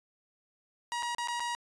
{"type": "tone with dropouts", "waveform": "sawtooth", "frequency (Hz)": 954, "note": "A#5", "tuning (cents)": 40, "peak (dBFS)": -28, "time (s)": [0.92, 1.55], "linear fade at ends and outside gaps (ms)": 0, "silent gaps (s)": [[1.025, 1.03], [1.148, 1.183], [1.274, 1.284], [1.397, 1.403]], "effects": ["resampled to 22050 Hz"]}